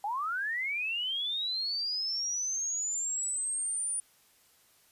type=linear sweep; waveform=sine; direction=up; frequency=784 to 9480 Hz; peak=-30 dBFS; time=0.04-4 s; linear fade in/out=2 ms; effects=white hiss -64 dBFS RMS until 4.91 s + resampled to 32000 Hz